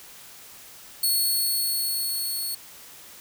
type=tone with level ramp; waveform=10% pulse; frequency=4381 Hz; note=C#8; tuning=21 cents flat; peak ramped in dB=-13 to -21 dBFS; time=1.03-2.55 s; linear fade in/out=5 ms; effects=white hiss -46 dBFS RMS until 3.2 s